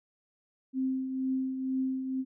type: tone with tremolo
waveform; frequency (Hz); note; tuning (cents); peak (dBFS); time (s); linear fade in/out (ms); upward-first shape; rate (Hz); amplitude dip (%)
sine; 262.1; C4; +3; -26; 0.73-2.25; 50; triangle; 2.1; 55
effects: none